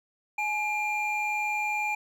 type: tone pair together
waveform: triangle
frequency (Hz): 844 / 2390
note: G#5 / D7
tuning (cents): +28 / +30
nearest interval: octave + tritone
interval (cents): 1802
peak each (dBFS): -28 / -27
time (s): 0.38-1.95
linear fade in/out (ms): 5
effects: none